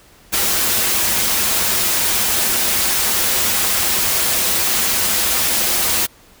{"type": "noise with comb filter", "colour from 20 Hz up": "white", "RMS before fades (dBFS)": -17, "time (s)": [0.32, 6.07], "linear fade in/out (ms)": 20, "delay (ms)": 6.9, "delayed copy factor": -0.5, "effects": ["pink hiss -48 dBFS RMS until 6.4 s"]}